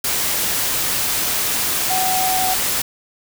sine tone in noise, 749 Hz, F#5, 21 cents sharp, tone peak -19 dBFS, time 1.9-2.54 s, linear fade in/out 5 ms, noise white, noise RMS -20 dBFS, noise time 0.04-2.82 s, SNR -2 dB, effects none

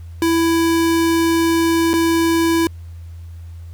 square tone with dropouts, 331.3 Hz, E4, 9 cents sharp, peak -14 dBFS, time 0.22-2.67 s, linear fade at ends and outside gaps 1 ms, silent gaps 1.933-1.938 s, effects added 84 Hz sine -31 dBFS peak until 3.73 s + pink hiss -55 dBFS RMS until 3.73 s

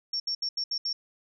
sine tone bursts at uneven times, 5480 Hz, F8, 34 cents flat, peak -27 dBFS, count 6, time 0.13-0.2 / 0.27-0.35 / 0.42-0.49 / 0.57-0.64 / 0.71-0.78 / 0.85-0.93 s, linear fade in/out 5 ms, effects none

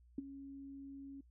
sine tone with ADSR envelope, 275.2 Hz, C#4, 12 cents flat, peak -33 dBFS, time 0.18-1.21 s, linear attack 4 ms, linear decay 19 ms, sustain -14 dB, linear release 6 ms, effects noise-tail reverb RT60 0.1 s tail -22 dB re dry + added 60 Hz sine -62 dBFS peak until 1.3 s

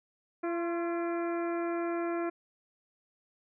harmonic tone with a mistuned harmonic, 340.2 Hz, F4, 45 cents flat, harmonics 1 / 2 / 3 / 4 / 5 / 6 / 7, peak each -31 / -37 / -43 / -42 / -47 / -51 / -49 dBFS, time 0.43-2.3 s, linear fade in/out 10 ms, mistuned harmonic 3, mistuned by +51 cents, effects none

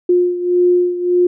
sine beating tone pair, 355.6 / 357.3 Hz, F4 / F4, +31 / +40 cents, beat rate 1.7 Hz, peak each -12 / -17 dBFS, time 0.09-1.27 s, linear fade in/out 5 ms, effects none

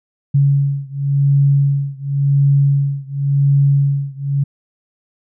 sine beating tone pair, 139.7 / 140.62 Hz, C#3 / C#3, +14 / +25 cents, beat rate 0.92 Hz, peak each -14 / -15 dBFS, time 0.34-4.44 s, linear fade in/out 10 ms, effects none

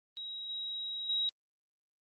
sine tone with level steps, 3831 Hz, A#7, 47 cents sharp, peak -39 / -36 / -29 dBFS, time 0.17-1.29 s, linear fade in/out 0 ms, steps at 0.49 / 1.09 s, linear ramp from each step 5 ms, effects Opus 24 kbps

